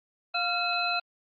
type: tone cluster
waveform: sine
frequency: 705 / 1381 / 2581 / 4044 Hz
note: F5 / F6 / E7 / B7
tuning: +16 / -20 / -37 / +40 cents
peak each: -31 dBFS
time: 0.34-1 s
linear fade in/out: 10 ms
effects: Opus 32 kbps